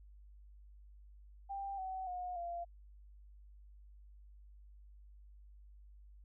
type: tone with pitch steps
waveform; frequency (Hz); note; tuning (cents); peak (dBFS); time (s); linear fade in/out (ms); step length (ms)
sine; 790 / 755.2 / 721.9 / 690.1; G5 / F#5 / F#5 / F5; +13 / +35 / -43 / -21; -39; 1.49-2.65; 20; 290
effects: added 50 Hz sine -55 dBFS peak until 6.24 s